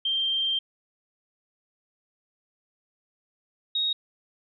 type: tone pair in turn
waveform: sine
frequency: 3162 / 3760 Hz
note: G7 / A#7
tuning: +14 / +14 cents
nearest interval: minor third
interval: 300 cents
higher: second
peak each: -23 dBFS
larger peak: neither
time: 0.05-0.59 / 3.75-3.93 s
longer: first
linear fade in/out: 5 ms
effects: none